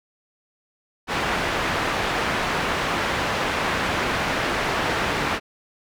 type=low-pass noise; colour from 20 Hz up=white; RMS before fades=-24 dBFS; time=1.07-5.4 s; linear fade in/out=50 ms; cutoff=1900 Hz; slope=12 dB/octave; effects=none